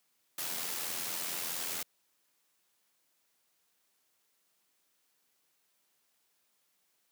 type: noise with amplitude modulation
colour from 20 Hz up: white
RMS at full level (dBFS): -35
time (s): 0.38-1.83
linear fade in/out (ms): 5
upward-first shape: sine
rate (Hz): 84.5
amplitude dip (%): 45
effects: white hiss -75 dBFS RMS until 7.11 s + high-pass 150 Hz 12 dB/octave